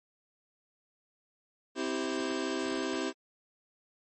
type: chord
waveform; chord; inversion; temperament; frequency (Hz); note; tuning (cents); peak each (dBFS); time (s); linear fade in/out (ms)
sawtooth; C major; none; just; 261.6 / 327 / 392.4; C4 / E4 / G4; 0 / -14 / +2; -31; 1.75-3.13; 50
effects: MP3 32 kbps